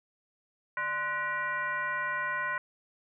sine tone with frequency modulation, 1477 Hz, F#6, 3 cents flat, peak -29 dBFS, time 0.77-2.58 s, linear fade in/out 2 ms, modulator 441 Hz, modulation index 1.3, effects none

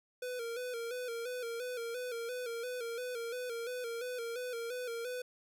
square tone with vibrato, 481.2 Hz, B4, 45 cents flat, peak -38 dBFS, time 0.22-5.22 s, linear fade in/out 5 ms, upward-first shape square, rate 2.9 Hz, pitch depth 64 cents each way, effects none

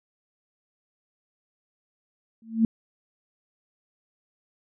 sine tone with exponential growth, 225.1 Hz, A3, 40 cents sharp, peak -13 dBFS, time 2.42-2.65 s, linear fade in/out 2 ms, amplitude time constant 50 ms, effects none

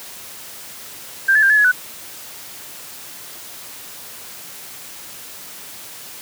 sine tone with pitch steps, 1583 / 1725 / 1590 / 1716 / 1687 / 1489 Hz, G6 / A6 / G6 / A6 / G#6 / F#6, +17 / -35 / +24 / -44 / +27 / +11 cents, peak -10 dBFS, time 1.28-1.718 s, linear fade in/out 10 ms, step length 73 ms, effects white hiss -36 dBFS RMS until 6.21 s + high-pass 80 Hz 12 dB/octave

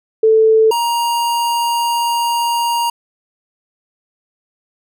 sine / square tone pair in turn, 441 / 941.2 Hz, A4 / A#5, +4 / +16 cents, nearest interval octave + minor second, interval 1312 cents, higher second, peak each -7 / -15 dBFS, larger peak first, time 0.23-0.71 / 0.71-2.9 s, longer second, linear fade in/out 5 ms, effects none

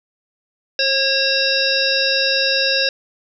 harmonic tone with a mistuned harmonic, 545 Hz, C#5, 29 cents flat, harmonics 1 / 3 / 5 / 7 / 9 / 10, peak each -22 / -22 / -22 / -22 / -22 / -22 dBFS, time 0.79-2.89 s, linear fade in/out 2 ms, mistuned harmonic 1, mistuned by -26 cents, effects none

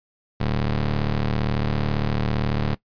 25% pulse ring-modulated tone, 74.7 Hz, D2, 30 cents sharp, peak -14 dBFS, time 0.4-2.75 s, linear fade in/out 10 ms, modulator 56.3 Hz, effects noise-tail reverb RT60 0.1 s tail -18 dB re dry + resampled to 11025 Hz

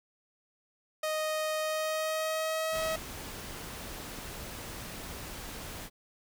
sawtooth tone with pitch glide, 622.3 to 639.1 Hz, D#5 to D#5, 0 to +46 cents, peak -26 dBFS, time 1.03-2.96 s, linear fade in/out 5 ms, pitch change +46 cents, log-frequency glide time 1.6-2.73 s
pink noise, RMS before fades -42 dBFS, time 2.71-5.9 s, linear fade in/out 50 ms
clicks, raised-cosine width 2 ms, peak -33 dBFS, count 4, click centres 4.002 / 4.186 / 5 / 5.49 s
effects none

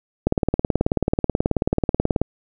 click train, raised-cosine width 2 ms, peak -4 dBFS, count 37, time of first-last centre 0.27-2.216 s, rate 18.5 Hz, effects none

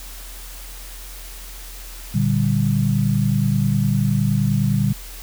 sine chord, G minor, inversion first, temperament equal, 116.54 / 146.83 / 196 Hz, Bb2 / D3 / G3, 0 / 0 / 0 cents, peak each -20 dBFS, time 2.14-4.93 s, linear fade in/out 10 ms, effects added 42 Hz sine -35 dBFS peak until 5.22 s + white hiss -39 dBFS RMS until 5.22 s

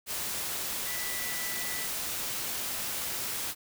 sine tone in noise, 1975.5 Hz, B6, in tune, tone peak -39 dBFS, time 0.84-1.89 s, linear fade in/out 50 ms, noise white, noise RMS -34 dBFS, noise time 0.06-3.55 s, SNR -8 dB, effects none

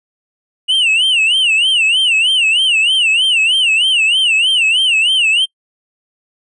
triangle tone with vibrato, 2849 Hz, F7, 34 cents sharp, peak -8 dBFS, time 0.68-5.46 s, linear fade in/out 20 ms, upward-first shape sine, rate 3.2 Hz, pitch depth 180 cents each way, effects noise-tail reverb RT60 0.1 s tail -26 dB re dry + resampled to 24000 Hz

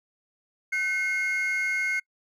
triangle tone pair together, 1517 / 2150 Hz, F#6 / C7, +43 / +47 cents, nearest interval tritone, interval 604 cents, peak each -28 / -23 dBFS, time 0.72-2 s, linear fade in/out 10 ms, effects noise-tail reverb RT60 0.1 s tail -26 dB re dry + tanh soft clip ceiling -17 dBFS

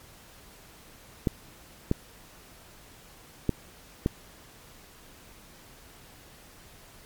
clicks, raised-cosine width 3 ms, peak -10 dBFS, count 4, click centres 1.272 / 1.914 / 3.493 / 4.061 s, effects pink hiss -52 dBFS RMS until 7.05 s + MP3 96 kbps

